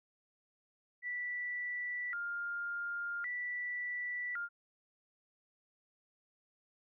sine tone with vibrato, 1661.2 Hz, G#6, in tune, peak -36 dBFS, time 1.02-4.49 s, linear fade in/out 50 ms, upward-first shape square, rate 0.45 Hz, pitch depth 290 cents each way, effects none

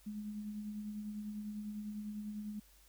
sine tone with tremolo, 210 Hz, G#3, 19 cents sharp, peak -38 dBFS, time 0.06-2.6 s, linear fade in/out 10 ms, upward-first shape triangle, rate 10 Hz, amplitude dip 45%, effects added 50 Hz sine -64 dBFS peak until 2.88 s + white hiss -66 dBFS RMS until 2.88 s

